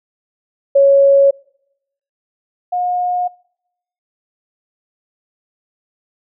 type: tone pair in turn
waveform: sine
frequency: 554.4 / 718.5 Hz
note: C#5 / F5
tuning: 0 / +49 cents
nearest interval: major third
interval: 449 cents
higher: second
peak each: -6 / -15 dBFS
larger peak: first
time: 0.75-1.31 / 2.72-3.28 s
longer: neither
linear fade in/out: 10 ms
effects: noise-tail reverb RT60 0.8 s tail -26 dB re dry